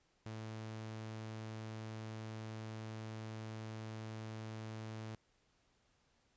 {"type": "tone", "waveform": "sawtooth", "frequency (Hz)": 110, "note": "A2", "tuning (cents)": 0, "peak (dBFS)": -40, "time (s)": [0.26, 5.15], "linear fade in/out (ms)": 0, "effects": ["pink hiss -75 dBFS RMS until 6.36 s", "resampled to 16000 Hz"]}